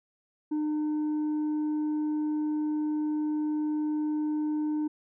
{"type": "tone with tanh clipping", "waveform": "sine", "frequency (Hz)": 303.4, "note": "D#4", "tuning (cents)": -44, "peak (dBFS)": -27, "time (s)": [0.51, 4.88], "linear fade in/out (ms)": 10, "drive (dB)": 3, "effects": []}